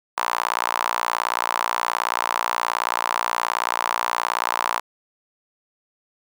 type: tone with high-pass filter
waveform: sawtooth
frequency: 58.7 Hz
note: A#1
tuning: 13 cents sharp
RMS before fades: -24 dBFS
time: 0.17-4.8 s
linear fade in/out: 10 ms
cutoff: 990 Hz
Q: 3.7
effects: none